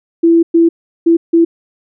sine tone bursts at uneven times, 333.9 Hz, E4, 22 cents sharp, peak -5 dBFS, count 4, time 0.23-0.43 / 0.54-0.69 / 1.06-1.17 / 1.33-1.45 s, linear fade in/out 10 ms, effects none

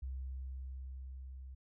sine tone with level ramp, 65.41 Hz, C2, in tune, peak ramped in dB -38 to -46 dBFS, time 0.02-1.55 s, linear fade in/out 10 ms, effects none

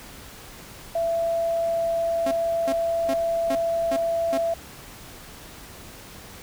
sine tone, 669 Hz, E5, 25 cents sharp, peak -21 dBFS, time 0.95-4.54 s, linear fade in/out 5 ms
sawtooth tone bursts, 270 Hz, C#4, 45 cents flat, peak -22 dBFS, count 6, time 2.26-4.378 s, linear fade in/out 5 ms, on 53 ms, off 360 ms
effects pink hiss -43 dBFS RMS until 6.42 s

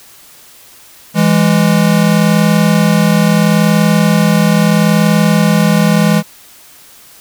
square tone pair together, 165.84 / 206.6 Hz, E3 / G#3, +11 / -9 cents, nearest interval major third, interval 380 cents, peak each -11 dBFS, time 1.14-6.23 s, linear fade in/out 50 ms, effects white hiss -40 dBFS RMS until 7.2 s

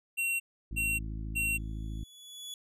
square tone bursts, 2735 Hz, F7, 37 cents flat, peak -29 dBFS, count 3, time 0.17-1.58 s, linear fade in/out 20 ms, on 230 ms, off 360 ms
harmonic tone, 53.8 Hz, A1, 38 cents flat, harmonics 1 / 2 / 3 / 4 / 5 / 6, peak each -36 / -42 / -46 / -48 / -50 / -52 dBFS, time 0.71-2.04 s, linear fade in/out 5 ms
sawtooth tone with exponential growth, 3407 Hz, G#7, 44 cents sharp, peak -35 dBFS, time 1.39-2.54 s, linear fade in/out 1 ms, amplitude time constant 250 ms
effects resampled to 32000 Hz

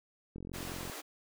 click train, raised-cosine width 3 ms, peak -31 dBFS, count 25, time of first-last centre 0.36-0.898 s, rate 44.6 Hz
pink high-pass noise, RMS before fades -44 dBFS, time 0.53-1.02 s, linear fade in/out 20 ms, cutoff 260 Hz, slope 96 dB/octave
effects none

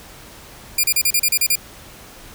5% pulse tone bursts, 2400 Hz, D7, 37 cents sharp, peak -4 dBFS, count 9, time 0.78-1.556 s, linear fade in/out 5 ms, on 56 ms, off 34 ms, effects pink hiss -41 dBFS RMS until 2.34 s

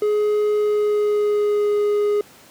triangle tone with pitch glide, 420 to 414.5 Hz, G#4 to G#4, +19 to -3 cents, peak -14 dBFS, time 0.02-2.21 s, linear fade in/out 2 ms, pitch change -22 cents, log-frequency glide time 0.57-1.7 s, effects pink hiss -47 dBFS RMS until 2.5 s + high-pass 150 Hz 12 dB/octave

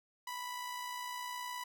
sawtooth tone with amplitude modulation, 987.8 Hz, B5, in tune, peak -34 dBFS, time 0.27-1.64 s, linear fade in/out 5 ms, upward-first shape sine, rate 59.8 Hz, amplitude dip 45%, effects none

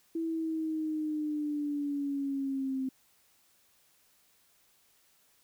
sine linear sweep, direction down, 329.6 to 261.6 Hz, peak -30 dBFS, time 0.15-2.89 s, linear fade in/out 5 ms, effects white hiss -67 dBFS RMS until 5.43 s

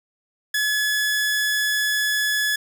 sawtooth tone, 1705 Hz, G#6, 45 cents sharp, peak -16 dBFS, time 0.54-2.56 s, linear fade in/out 5 ms, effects none

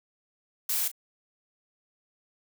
blue noise with echo, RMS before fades -28 dBFS, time 0.69-0.88 s, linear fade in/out 5 ms, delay 36 ms, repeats 1, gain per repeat -13 dB, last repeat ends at 0.916 s, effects none

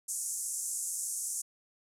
pink band-pass noise, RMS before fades -36 dBFS, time 0.08-1.42 s, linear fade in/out 10 ms, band 6500 to 11000 Hz, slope 48 dB/octave, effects none

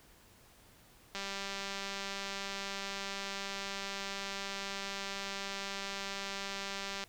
click train, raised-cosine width 0.2 ms, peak -22 dBFS, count 1161, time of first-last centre 1.15-7.038 s, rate 197 Hz, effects pink hiss -61 dBFS RMS until 7.08 s

